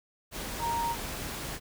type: tone in noise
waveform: sine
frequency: 932.3 Hz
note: A#5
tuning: in tune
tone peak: -28 dBFS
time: 0.59-0.96 s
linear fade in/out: 50 ms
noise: pink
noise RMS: -37 dBFS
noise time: 0.31-1.6 s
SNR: +6 dB
effects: none